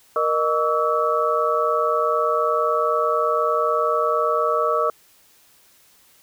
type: tone cluster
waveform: sine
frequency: 470.6 / 613 / 1137 / 1308 Hz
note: A#4 / D#5 / C#6 / E6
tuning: +16 / -26 / +44 / -14 cents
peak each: -23 dBFS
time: 0.16-4.9 s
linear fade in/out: 2 ms
effects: white hiss -55 dBFS RMS until 6.22 s